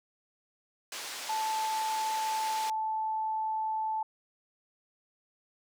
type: band-pass noise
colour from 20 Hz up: white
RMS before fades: -40 dBFS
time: 0.92-2.7 s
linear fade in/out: 2 ms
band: 440 to 6600 Hz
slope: 12 dB/octave
type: tone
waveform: sine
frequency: 875 Hz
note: A5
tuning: 10 cents flat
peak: -29 dBFS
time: 1.29-4.03 s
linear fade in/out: 5 ms
effects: none